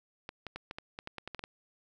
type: clicks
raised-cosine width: 0.3 ms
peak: -24 dBFS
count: 12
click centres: 0.291 / 0.467 / 0.56 / 0.711 / 0.785 / 0.989 / 1.074 / 1.183 / 1.276 / 1.347 / 1.393 / 1.439 s
effects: 11-bit